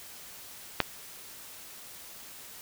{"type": "clicks", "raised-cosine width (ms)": 0.3, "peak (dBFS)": [-6, -28], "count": 2, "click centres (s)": [0.803, 0.815], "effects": ["white hiss -47 dBFS RMS until 2.61 s"]}